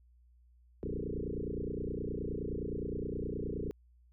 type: tone with frequency modulation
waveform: sine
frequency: 234.6 Hz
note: A#3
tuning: 11 cents sharp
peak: -34 dBFS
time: 0.83-3.71 s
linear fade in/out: 0 ms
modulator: 29.6 Hz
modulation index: 7.5
effects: added 60 Hz sine -60 dBFS peak until 4.12 s